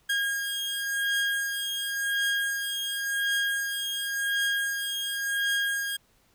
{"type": "beating tone pair", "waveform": "30% pulse", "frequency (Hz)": [1626, 1626.92], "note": ["G#6", "G#6"], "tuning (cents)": [-37, -36], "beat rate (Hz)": 0.92, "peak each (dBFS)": [-26, -28], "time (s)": [0.09, 5.97], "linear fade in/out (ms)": 10, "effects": ["pink hiss -65 dBFS RMS until 6.34 s"]}